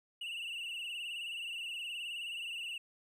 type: tone with vibrato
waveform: triangle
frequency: 2794 Hz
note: F7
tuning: in tune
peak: -37 dBFS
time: 0.21-2.78 s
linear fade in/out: 5 ms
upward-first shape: sine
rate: 19 Hz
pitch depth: 83 cents each way
effects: none